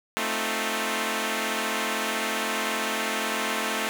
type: chord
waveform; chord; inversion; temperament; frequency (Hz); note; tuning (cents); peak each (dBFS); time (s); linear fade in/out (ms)
5% pulse; F dominant seventh; first; equal; 220 / 261.6 / 311.1 / 349.2; A3 / C4 / Eb4 / F4; 0 / 0 / 0 / 0; -17 / -21 / -22 / -23; 0.17-3.89; 0
effects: none